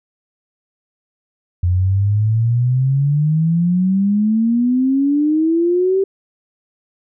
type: exponential sweep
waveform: sine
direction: up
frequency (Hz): 87.31 to 392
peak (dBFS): -12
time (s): 1.63-6.04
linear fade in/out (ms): 5
effects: none